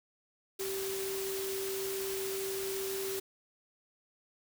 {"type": "tone in noise", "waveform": "sine", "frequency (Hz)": 387.4, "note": "G4", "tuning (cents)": -20, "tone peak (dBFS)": -35, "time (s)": [0.59, 3.2], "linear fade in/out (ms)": 10, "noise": "white", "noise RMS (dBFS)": -40, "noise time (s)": [0.59, 3.2], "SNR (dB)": 2, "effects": []}